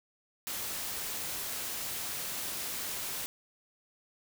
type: noise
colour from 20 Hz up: white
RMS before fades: -37 dBFS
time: 0.47-3.26 s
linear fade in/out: 0 ms
effects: none